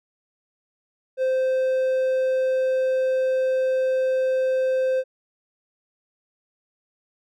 triangle tone, 520 Hz, C5, 11 cents flat, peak -17 dBFS, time 1.17-5.04 s, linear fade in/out 50 ms, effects none

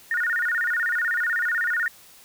sine tone with vibrato, 1629 Hz, G#6, 34 cents flat, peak -21 dBFS, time 0.11-1.88 s, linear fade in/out 2 ms, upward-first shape square, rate 16 Hz, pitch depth 200 cents each way, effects white hiss -50 dBFS RMS until 2.24 s

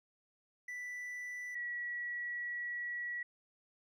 triangle / sine tone pair in turn, 1975.5 / 1931.5 Hz, B6 / B6, 0 / -39 cents, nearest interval unison, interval 39 cents, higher first, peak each -39 / -37 dBFS, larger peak second, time 0.68-1.55 / 1.55-3.23 s, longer second, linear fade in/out 5 ms, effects none

